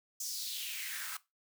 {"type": "noise with high-pass filter sweep", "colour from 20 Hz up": "white", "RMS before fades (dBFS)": -40, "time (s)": [0.2, 1.17], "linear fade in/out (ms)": 5, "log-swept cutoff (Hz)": [6300, 1200], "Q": 3.3, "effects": ["noise-tail reverb RT60 0.2 s tail -17 dB re dry"]}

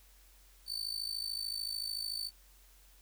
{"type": "tone with amplitude modulation", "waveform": "40% pulse", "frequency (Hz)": 4527, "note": "C#8", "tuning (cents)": 36, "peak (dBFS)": -31, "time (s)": [0.66, 2.31], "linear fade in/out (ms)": 50, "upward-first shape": "sine", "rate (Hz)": 53.6, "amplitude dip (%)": 85, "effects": ["added 46 Hz sine -60 dBFS peak until 3.01 s", "white hiss -64 dBFS RMS until 3.01 s"]}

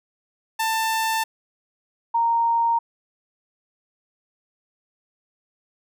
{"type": "tone pair in turn", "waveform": ["sawtooth", "sine"], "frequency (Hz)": [890, 928], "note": ["A5", "A#5"], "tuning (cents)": [20, -8], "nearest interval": "minor second", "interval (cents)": 72, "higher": "second", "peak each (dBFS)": -17, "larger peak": "neither", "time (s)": [[0.59, 1.24], [2.14, 2.79]], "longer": "neither", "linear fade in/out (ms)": 10, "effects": []}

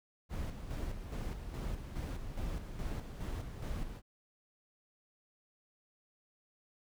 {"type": "noise with tremolo", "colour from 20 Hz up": "brown", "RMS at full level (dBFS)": -38, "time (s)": [0.29, 4.02], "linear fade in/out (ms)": 50, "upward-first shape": "square", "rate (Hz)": 2.4, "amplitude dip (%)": 50, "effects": []}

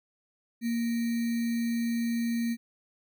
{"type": "tone with sample-and-hold", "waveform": "sine", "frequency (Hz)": 233.1, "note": "A#3", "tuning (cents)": 0, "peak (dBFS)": -26, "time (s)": [0.61, 2.57], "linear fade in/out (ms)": 50, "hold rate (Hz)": 2100, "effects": []}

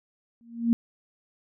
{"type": "tone with exponential growth", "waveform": "sine", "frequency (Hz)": 233.1, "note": "A#3", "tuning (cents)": 0, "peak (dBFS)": -15, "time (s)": [0.41, 0.73], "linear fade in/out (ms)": 0, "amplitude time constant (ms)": 68, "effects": []}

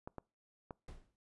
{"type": "clicks", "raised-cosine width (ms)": 1, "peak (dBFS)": -30, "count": 3, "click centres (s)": [0.075, 0.183, 0.708]}
{"type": "noise with exponential decay", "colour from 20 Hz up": "brown", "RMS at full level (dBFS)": -45, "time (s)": [0.88, 1.16], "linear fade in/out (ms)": 2, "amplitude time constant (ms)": 60}
{"effects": ["noise-tail reverb RT60 0.3 s tail -25 dB re dry", "resampled to 24000 Hz"]}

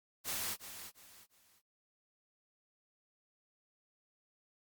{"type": "noise with echo", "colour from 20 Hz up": "white", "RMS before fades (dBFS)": -38, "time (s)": [0.24, 0.57], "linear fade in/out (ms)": 50, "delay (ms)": 350, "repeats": 3, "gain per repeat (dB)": -10, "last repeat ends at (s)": 1.62, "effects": ["noise-tail reverb RT60 0.1 s tail -17 dB re dry", "Opus 48 kbps"]}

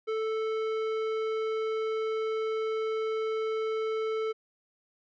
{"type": "tone with tanh clipping", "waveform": "sine", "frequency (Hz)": 440, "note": "A4", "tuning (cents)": 0, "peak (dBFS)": -30, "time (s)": [0.07, 4.33], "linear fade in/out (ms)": 20, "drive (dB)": 14, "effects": []}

